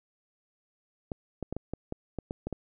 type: clicks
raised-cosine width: 2 ms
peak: -20 dBFS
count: 10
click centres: 1.118 / 1.427 / 1.526 / 1.566 / 1.736 / 1.924 / 2.187 / 2.309 / 2.47 / 2.527 s
effects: none